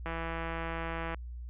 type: click train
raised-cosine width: 0.5 ms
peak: -22 dBFS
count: 180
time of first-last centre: 0.06-1.145 s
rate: 165 Hz
effects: added 60 Hz sine -39 dBFS peak until 1.49 s + resampled to 8000 Hz